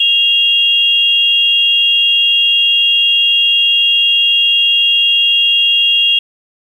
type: tone pair together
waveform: sine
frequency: 2794 / 3290 Hz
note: F7 / G#7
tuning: 0 / -17 cents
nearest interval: minor third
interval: 283 cents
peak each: -11 dBFS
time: 0-6.19 s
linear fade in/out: 5 ms
effects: 7-bit